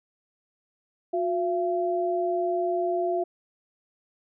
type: tone pair together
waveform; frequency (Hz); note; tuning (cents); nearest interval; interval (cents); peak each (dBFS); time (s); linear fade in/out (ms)
sine; 360.2 / 680; F#4 / F5; -46 / -46; major seventh; 1100; -26; 1.13-3.24; 10
effects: none